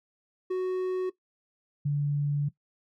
triangle / sine tone pair in turn, 370 / 144.69 Hz, F#4 / D3, 0 / -25 cents, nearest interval octave + major third, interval 1625 cents, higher first, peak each -24 dBFS, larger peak neither, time 0.5-1.1 / 1.85-2.49 s, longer second, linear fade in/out 10 ms, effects noise-tail reverb RT60 0.1 s tail -17 dB re dry

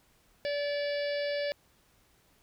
harmonic tone, 577 Hz, D5, 31 cents flat, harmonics 1 / 3 / 4 / 5 / 6 / 7 / 8 / 9, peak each -30 / -40 / -43 / -46 / -47 / -49 / -44 / -49 dBFS, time 0.45-1.52 s, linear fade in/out 0 ms, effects pink hiss -66 dBFS RMS until 2.42 s

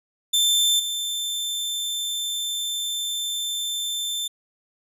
sawtooth tone with level steps, 3552 Hz, A7, 16 cents sharp, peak -14 / -22 dBFS, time 0.33-4.28 s, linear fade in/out 10 ms, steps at 0.79 s, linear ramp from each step 10 ms, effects resampled to 32000 Hz

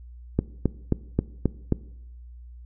click train, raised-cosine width 3 ms, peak -7 dBFS, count 6, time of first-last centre 0.39-1.723 s, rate 3.75 Hz, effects noise-tail reverb RT60 0.8 s tail -20 dB re dry + added 60 Hz sine -41 dBFS peak until 2.65 s

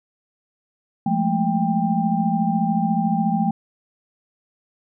sine tone cluster, 173.5 / 210.2 / 224.2 / 792 Hz, F3 / G#3 / A3 / G5, -11 / +21 / +33 / +18 cents, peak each -23 dBFS, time 1.06-3.51 s, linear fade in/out 5 ms, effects none

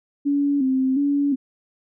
sine tone with vibrato, 273.1 Hz, C#4, 26 cents flat, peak -17 dBFS, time 0.25-1.36 s, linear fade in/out 20 ms, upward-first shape square, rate 1.4 Hz, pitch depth 70 cents each way, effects none

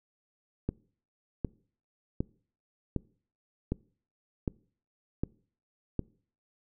click train, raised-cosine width 3 ms, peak -16 dBFS, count 8, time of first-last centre 0.69-5.993 s, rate 1.32 Hz, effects noise-tail reverb RT60 0.5 s tail -24 dB re dry

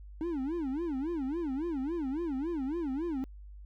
triangle tone with vibrato, 300.7 Hz, D4, 41 cents sharp, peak -29 dBFS, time 0.21-3.24 s, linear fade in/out 0 ms, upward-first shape sine, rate 3.6 Hz, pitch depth 260 cents each way, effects added 50 Hz sine -45 dBFS peak until 3.65 s

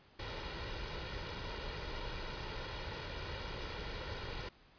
pink noise with comb filter, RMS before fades -42 dBFS, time 0.19-4.49 s, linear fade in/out 5 ms, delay 2.1 ms, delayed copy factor +0.55, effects pink hiss -64 dBFS RMS until 4.78 s + resampled to 11025 Hz

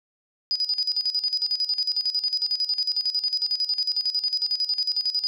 sine tone with tremolo, 4948 Hz, D#8, 10 cents flat, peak -20 dBFS, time 0.51-5.27 s, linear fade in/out 0 ms, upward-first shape square, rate 11 Hz, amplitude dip 75%, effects none

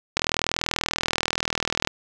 click train, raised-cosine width 0.2 ms, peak -4 dBFS, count 70, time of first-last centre 0.17-1.874 s, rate 40.5 Hz, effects none

